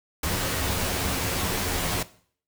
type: noise with comb filter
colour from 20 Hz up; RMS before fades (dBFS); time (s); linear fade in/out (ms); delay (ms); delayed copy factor
pink; -27; 0.23-2.03; 5; 11; +0.55
effects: noise-tail reverb RT60 0.5 s tail -17 dB re dry